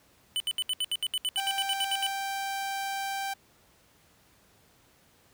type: tone bursts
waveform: square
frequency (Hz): 3000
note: F#7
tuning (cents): +23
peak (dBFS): -27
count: 16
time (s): 0.36-2.066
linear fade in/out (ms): 0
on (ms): 41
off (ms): 70
type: tone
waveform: sawtooth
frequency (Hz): 784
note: G5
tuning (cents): 0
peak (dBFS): -27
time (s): 1.37-3.34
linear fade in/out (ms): 10
effects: pink hiss -62 dBFS RMS until 5.33 s + high-pass 60 Hz 12 dB/octave